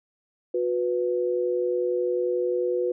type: tone pair together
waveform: sine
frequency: 362.7 / 493.9 Hz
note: F#4 / B4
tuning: -34 / 0 cents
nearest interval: perfect fourth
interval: 534 cents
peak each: -25 dBFS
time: 0.54-2.92 s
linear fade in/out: 5 ms
effects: none